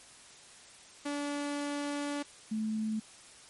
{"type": "tone pair in turn", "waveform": ["sawtooth", "sine"], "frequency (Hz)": [288.5, 217.8], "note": ["D4", "A3"], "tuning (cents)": [-31, -17], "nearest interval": "perfect fourth", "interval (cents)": 486, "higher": "first", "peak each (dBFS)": [-29, -30], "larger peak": "first", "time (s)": [[1.05, 2.23], [2.51, 3]], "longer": "first", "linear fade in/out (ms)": 10, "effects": ["white hiss -54 dBFS RMS until 3.49 s", "MP3 48 kbps"]}